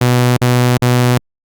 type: tone bursts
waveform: sawtooth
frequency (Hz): 123.47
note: B2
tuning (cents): 0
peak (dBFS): -5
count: 3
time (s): 0.01-1.18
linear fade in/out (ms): 5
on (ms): 360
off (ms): 45
effects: Opus 48 kbps